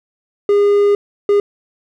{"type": "tone bursts at uneven times", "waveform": "triangle", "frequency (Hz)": 407.4, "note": "G#4", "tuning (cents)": -33, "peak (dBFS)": -7, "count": 2, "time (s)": [[0.49, 0.95], [1.29, 1.4]], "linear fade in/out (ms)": 2, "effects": []}